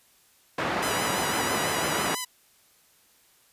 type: band-pass noise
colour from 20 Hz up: white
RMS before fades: -28 dBFS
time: 0.58-2.15 s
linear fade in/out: 5 ms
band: 110 to 1500 Hz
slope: 12 dB/octave
type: tone with vibrato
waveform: 5% pulse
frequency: 987.8 Hz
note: B5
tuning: in tune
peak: -18 dBFS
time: 0.82-2.25 s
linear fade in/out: 10 ms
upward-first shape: sine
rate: 6 Hz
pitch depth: 45 cents each way
effects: white hiss -61 dBFS RMS until 3.52 s + resampled to 32000 Hz